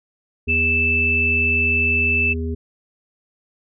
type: harmonic tone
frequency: 81 Hz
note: E2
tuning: 30 cents flat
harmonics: 1 / 3 / 5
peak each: -23 / -28 / -30 dBFS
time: 0.47-2.55 s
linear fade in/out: 10 ms
type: tone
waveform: sine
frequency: 2637 Hz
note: E7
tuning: in tune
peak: -16 dBFS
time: 0.48-2.34 s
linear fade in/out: 20 ms
effects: none